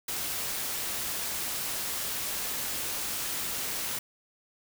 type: noise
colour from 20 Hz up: white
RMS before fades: -33 dBFS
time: 0.08-3.99 s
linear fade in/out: 5 ms
effects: none